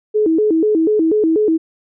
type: tone with vibrato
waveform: sine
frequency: 371.1 Hz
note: F#4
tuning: 5 cents sharp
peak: -11 dBFS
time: 0.14-1.58 s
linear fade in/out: 20 ms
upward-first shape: square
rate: 4.1 Hz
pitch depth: 240 cents each way
effects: none